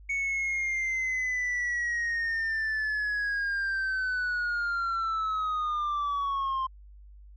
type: linear sweep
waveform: sine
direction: down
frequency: 2226 to 1046.5 Hz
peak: -24 dBFS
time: 0.09-6.67 s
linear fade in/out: 10 ms
effects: tanh soft clip ceiling -26 dBFS + added 50 Hz sine -47 dBFS peak until 7.36 s